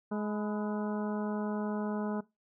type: harmonic tone with a mistuned harmonic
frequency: 210.4 Hz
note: G#3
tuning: 23 cents sharp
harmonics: 1 / 2 / 3 / 4 / 5 / 6 / 7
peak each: -32 / -38 / -42 / -44 / -46 / -48 / -49 dBFS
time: 0.11-2.21 s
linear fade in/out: 10 ms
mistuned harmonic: 5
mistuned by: -76 cents
effects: noise-tail reverb RT60 0.2 s tail -19 dB re dry